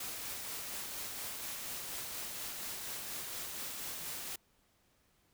white noise with tremolo, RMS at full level -41 dBFS, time 0-4.36 s, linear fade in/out 5 ms, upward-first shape sine, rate 4.2 Hz, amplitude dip 25%, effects pink hiss -72 dBFS RMS until 5.33 s

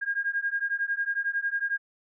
sine beating tone pair, 1617 / 1628 Hz, G#6 / G#6, -47 / -35 cents, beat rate 11 Hz, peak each -29 dBFS, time 0.01-1.78 s, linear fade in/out 20 ms, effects none

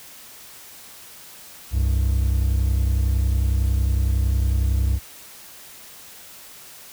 triangle tone pair together, 65.1 / 96.03 Hz, C2 / G2, -8 / -35 cents, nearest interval perfect fifth, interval 673 cents, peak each -16 / -22 dBFS, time 1.71-5 s, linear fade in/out 50 ms, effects white hiss -43 dBFS RMS until 6.92 s

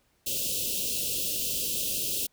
white band-stop noise, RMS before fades -30 dBFS, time 0.26-2.27 s, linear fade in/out 10 ms, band 600 to 2600 Hz, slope 96 dB/octave, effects pink hiss -69 dBFS RMS until 2.32 s

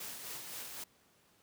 white noise with tremolo, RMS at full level -43 dBFS, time 0-0.84 s, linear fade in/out 5 ms, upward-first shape sine, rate 3.9 Hz, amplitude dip 40%, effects pink hiss -68 dBFS RMS until 1.42 s + high-pass 100 Hz 12 dB/octave

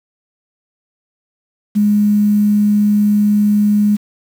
sine tone with quantisation, 207.7 Hz, G#3, in tune, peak -9 dBFS, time 1.75-3.97 s, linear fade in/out 20 ms, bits 6, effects none

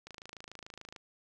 click train, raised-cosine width 0.2 ms, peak -29 dBFS, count 25, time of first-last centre 0.07-0.962 s, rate 26.9 Hz, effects none

